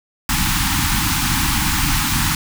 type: band-stop noise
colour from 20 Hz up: pink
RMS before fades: -18 dBFS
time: 0.29-2.35 s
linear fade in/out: 2 ms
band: 320 to 790 Hz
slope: 96 dB/octave
effects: none